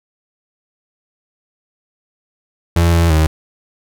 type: tone with pitch steps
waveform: 35% pulse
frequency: 84.8 / 84.1 / 78.6 Hz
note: E2 / E2 / D#2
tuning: +50 / +35 / +18 cents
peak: -8 dBFS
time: 2.76-3.27 s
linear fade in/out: 5 ms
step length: 170 ms
effects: none